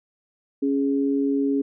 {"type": "tone pair together", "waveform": "sine", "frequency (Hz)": [277.2, 415.3], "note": ["C#4", "G#4"], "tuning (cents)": [0, 0], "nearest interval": "perfect fifth", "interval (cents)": 700, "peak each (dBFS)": [-20, -26], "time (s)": [0.62, 1.62], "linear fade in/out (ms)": 10, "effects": []}